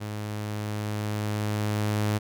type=tone with level ramp; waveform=sawtooth; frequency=105.4 Hz; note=G#2; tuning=26 cents sharp; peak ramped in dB=-28 to -19 dBFS; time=0-2.19 s; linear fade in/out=20 ms; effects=none